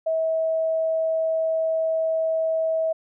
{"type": "tone", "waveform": "sine", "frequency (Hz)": 645, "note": "E5", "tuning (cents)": -38, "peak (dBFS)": -20, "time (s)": [0.06, 2.93], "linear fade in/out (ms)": 10, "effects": []}